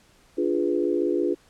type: chord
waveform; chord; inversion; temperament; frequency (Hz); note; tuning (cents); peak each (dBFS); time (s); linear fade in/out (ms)
sine; D diminished seventh; none; equal; 293.7 / 349.2 / 415.3 / 493.9; D4 / F4 / Ab4 / Cb5; 0 / 0 / 0 / 0; -27 / -24 / -27 / -30; 0.37-1.35; 20
effects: pink hiss -58 dBFS RMS until 1.49 s + low-pass 10000 Hz 12 dB/octave